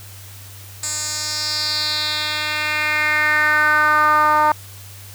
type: tone with band-pass filter sweep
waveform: 10% pulse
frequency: 303.3 Hz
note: D#4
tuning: 44 cents flat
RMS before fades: -18 dBFS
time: 0.83-4.52 s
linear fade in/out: 2 ms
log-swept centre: 7500 to 970 Hz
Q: 3.5
effects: added 98 Hz sine -38 dBFS peak until 5.14 s + white hiss -41 dBFS RMS until 5.14 s